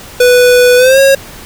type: tone with pitch glide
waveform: square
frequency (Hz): 493.9 to 544.9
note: B4 to C#5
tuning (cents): 0 to -30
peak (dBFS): -4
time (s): 0.2-1.15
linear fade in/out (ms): 5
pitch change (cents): +170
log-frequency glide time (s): 0.77-0.99
effects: pink hiss -31 dBFS RMS until 1.45 s